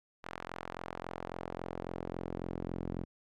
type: tone with band-pass filter sweep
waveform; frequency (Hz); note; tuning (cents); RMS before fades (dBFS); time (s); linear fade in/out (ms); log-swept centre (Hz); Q
sawtooth; 43.65; F1; 0; -41; 0.23-3.05; 20; 1400 to 250; 0.87
effects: none